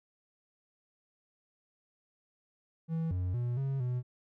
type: tone with pitch steps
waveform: triangle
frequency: 163.1 / 90.7 / 121.3 / 136 / 124.2 Hz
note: E3 / F#2 / B2 / C#3 / B2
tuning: -18 / -34 / -31 / -33 / +10 cents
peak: -28 dBFS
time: 2.88-4.03 s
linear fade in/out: 50 ms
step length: 230 ms
effects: none